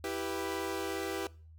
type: chord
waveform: sawtooth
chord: E minor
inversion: none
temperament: equal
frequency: 329.6 / 392 / 493.9 Hz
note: E4 / G4 / B4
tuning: 0 / 0 / 0 cents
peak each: -35 / -33 / -36 dBFS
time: 0.04-1.27 s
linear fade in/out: 2 ms
effects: noise-tail reverb RT60 0.4 s tail -21 dB re dry + added 80 Hz sine -51 dBFS peak until 1.58 s